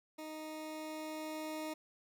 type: tone with level ramp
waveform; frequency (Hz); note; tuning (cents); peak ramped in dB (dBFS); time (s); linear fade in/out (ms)
20% pulse; 311.1; D#4; 0; -39 to -34; 0.18-1.74; 10
effects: none